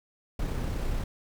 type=noise with amplitude modulation; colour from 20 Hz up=brown; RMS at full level=-29 dBFS; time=0.39-1.04 s; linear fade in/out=5 ms; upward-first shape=sine; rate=32.6 Hz; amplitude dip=25%; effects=none